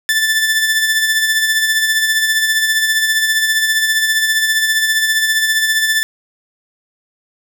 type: tone with tremolo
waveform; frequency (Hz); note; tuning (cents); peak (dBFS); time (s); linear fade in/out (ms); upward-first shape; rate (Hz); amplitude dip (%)
sawtooth; 1760; A6; 0; -7; 0.09-6.03; 0; sine; 15; 45
effects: none